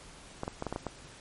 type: clicks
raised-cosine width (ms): 1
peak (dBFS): -19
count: 7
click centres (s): 0.434 / 0.479 / 0.624 / 0.667 / 0.726 / 0.761 / 0.867
effects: pink hiss -51 dBFS RMS until 1.2 s + MP3 48 kbps